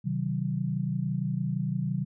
sine chord, C diminished, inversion none, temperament just, 130.81 / 156.98 / 188.37 Hz, C3 / Eb3 / Gb3, 0 / +16 / +31 cents, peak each -31 dBFS, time 0.04-2.05 s, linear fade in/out 20 ms, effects none

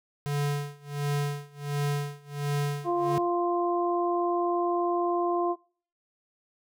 square tone with tremolo, 144.3 Hz, D3, 30 cents flat, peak -25 dBFS, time 0.26-3.18 s, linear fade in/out 0 ms, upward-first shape sine, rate 1.4 Hz, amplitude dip 95%
harmonic tone, 348.7 Hz, F4, 3 cents flat, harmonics 1 / 2 / 3, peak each -26 / -29 / -31 dBFS, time 2.84-5.56 s, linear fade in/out 50 ms
effects noise-tail reverb RT60 0.5 s tail -24 dB re dry

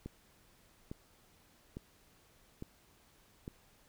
click train, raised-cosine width 3 ms, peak -29 dBFS, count 5, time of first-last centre 0.06-3.479 s, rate 1.17 Hz, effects pink hiss -66 dBFS RMS until 3.88 s

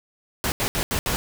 pink noise bursts at uneven times, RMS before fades -24 dBFS, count 5, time 0.44-0.52 / 0.6-0.68 / 0.75-0.83 / 0.91-0.99 / 1.06-1.16 s, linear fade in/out 0 ms, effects none

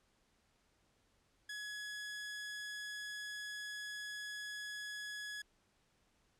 sawtooth tone, 1685 Hz, G#6, 25 cents sharp, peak -39 dBFS, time 1.49-5.42 s, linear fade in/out 5 ms, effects pink hiss -75 dBFS RMS until 6.39 s + low-pass 9000 Hz 12 dB/octave

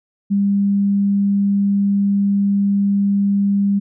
sine tone, 200 Hz, G3, 35 cents sharp, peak -13 dBFS, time 0.3-3.8 s, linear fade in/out 20 ms, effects none

